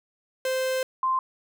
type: tone pair in turn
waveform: 45% pulse / sine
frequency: 520 / 1044.2 Hz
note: C5 / C6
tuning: -11 / -4 cents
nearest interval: octave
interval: 1207 cents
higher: second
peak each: -24 / -21 dBFS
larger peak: second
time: 0.45-0.83 / 1.03-1.19 s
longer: first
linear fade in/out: 2 ms
effects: none